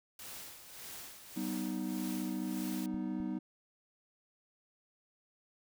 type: noise with tremolo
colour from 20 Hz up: white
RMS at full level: -46 dBFS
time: 0.19-2.86 s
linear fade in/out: 2 ms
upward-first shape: sine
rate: 1.7 Hz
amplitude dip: 60%
type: chord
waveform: triangle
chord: G augmented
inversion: none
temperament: equal with one note detuned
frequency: 192.19 / 246.9 / 311.1 Hz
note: G3 / B3 / D#4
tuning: -34 / 0 / 0 cents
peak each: -37 dBFS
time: 1.36-3.39 s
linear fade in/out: 10 ms
type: clicks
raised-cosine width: 5 ms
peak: -38 dBFS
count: 2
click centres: 2.943 / 3.202 s
effects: none